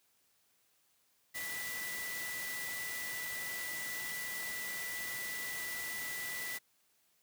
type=tone in noise; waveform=sine; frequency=1975.5 Hz; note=B6; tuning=in tune; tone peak=-40 dBFS; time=1.34-6.59 s; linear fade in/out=20 ms; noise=white; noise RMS=-43 dBFS; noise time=1.34-6.59 s; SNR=0 dB; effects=white hiss -73 dBFS RMS until 7.22 s + high-pass 60 Hz 12 dB/octave